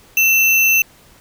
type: tone with sample-and-hold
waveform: sine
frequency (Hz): 2672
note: E7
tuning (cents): +23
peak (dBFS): -10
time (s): 0.17-0.82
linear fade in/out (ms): 2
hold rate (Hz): 8820
effects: pink hiss -48 dBFS RMS until 1.2 s